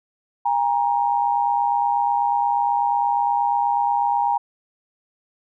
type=tone pair together; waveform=sine; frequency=810.7 / 939 Hz; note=G#5 / A#5; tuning=-42 / +12 cents; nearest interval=minor third; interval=254 cents; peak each=-20 dBFS; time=0.45-4.38 s; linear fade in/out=10 ms; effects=none